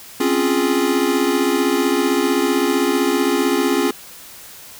square chord, Db major seventh, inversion third, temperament equal, 261.6 / 277.2 / 349.2 / 415.3 Hz, C4 / Db4 / F4 / Ab4, 0 / 0 / 0 / 0 cents, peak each -23 / -21 / -21 / -22 dBFS, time 0.2-3.91 s, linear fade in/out 5 ms, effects white hiss -39 dBFS RMS until 4.79 s

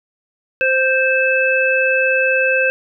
harmonic tone, 523 Hz, C5, 1 cent flat, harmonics 1 / 3 / 5, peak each -17 / -17 / -17 dBFS, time 0.61-2.7 s, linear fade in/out 0 ms, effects none

